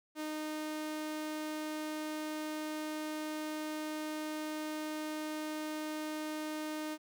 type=tone; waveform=sawtooth; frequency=307.7 Hz; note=D#4; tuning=19 cents flat; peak=-33 dBFS; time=0.15-6.98 s; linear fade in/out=50 ms; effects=none